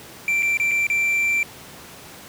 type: tone with dropouts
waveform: triangle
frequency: 2349 Hz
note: D7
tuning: in tune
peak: -16 dBFS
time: 0.28-1.43 s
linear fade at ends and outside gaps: 1 ms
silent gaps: 0.424-0.429 / 0.572-0.599 / 0.711-0.715 / 0.868-0.9 s
effects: pink hiss -41 dBFS RMS until 2.28 s + high-pass 100 Hz 12 dB/octave